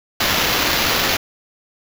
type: noise with sample-and-hold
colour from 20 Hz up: violet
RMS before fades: -18 dBFS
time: 0.2-1.17 s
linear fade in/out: 5 ms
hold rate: 8820 Hz
effects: none